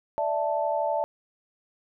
sine chord, D suspended second, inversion none, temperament equal, 587.3 / 659.3 / 880 Hz, D5 / E5 / A5, 0 / 0 / 0 cents, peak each -28 dBFS, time 0.18-1.04 s, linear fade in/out 0 ms, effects none

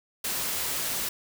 white noise, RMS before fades -30 dBFS, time 0.24-1.09 s, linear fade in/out 5 ms, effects none

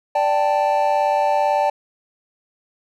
triangle chord, D suspended fourth, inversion none, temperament just, 587.3 / 783.1 / 881 Hz, D5 / G5 / A5, 0 / -2 / +2 cents, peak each -18 dBFS, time 0.15-1.7 s, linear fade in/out 5 ms, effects none

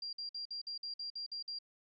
sine tone bursts, 4761 Hz, D8, 23 cents sharp, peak -39 dBFS, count 10, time 0.02-1.588 s, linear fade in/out 5 ms, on 110 ms, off 52 ms, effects none

